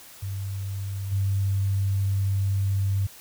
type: tone with level steps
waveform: sine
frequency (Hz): 98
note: G2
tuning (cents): 0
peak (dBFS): -28 / -21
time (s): 0.22-3.07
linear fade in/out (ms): 10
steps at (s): 1.11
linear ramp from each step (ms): 20
effects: white hiss -47 dBFS RMS until 3.2 s